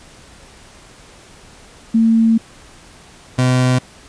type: tone pair in turn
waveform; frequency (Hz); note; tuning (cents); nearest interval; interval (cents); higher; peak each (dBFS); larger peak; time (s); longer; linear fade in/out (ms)
sine / 30% pulse; 225.8 / 127.09; A3 / C3; +45 / -50; minor seventh; 995; first; -9; neither; 1.94-2.38 / 3.38-3.79; first; 10
effects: pink hiss -43 dBFS RMS until 4.08 s + resampled to 22050 Hz